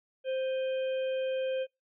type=harmonic tone with a mistuned harmonic; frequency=523.3 Hz; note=C5; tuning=in tune; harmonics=1 / 3 / 5 / 6; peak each=-29 / -47 / -47 / -47 dBFS; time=0.24-1.67 s; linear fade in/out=50 ms; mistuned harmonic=5; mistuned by=-92 cents; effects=noise-tail reverb RT60 0.2 s tail -25 dB re dry